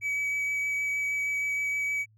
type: tone with vibrato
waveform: triangle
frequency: 2280 Hz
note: C#7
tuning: 48 cents sharp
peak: -25 dBFS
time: 0.01-2.06 s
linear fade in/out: 50 ms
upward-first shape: sine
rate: 6.4 Hz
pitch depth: 8 cents each way
effects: added 108 Hz sine -58 dBFS peak until 2.17 s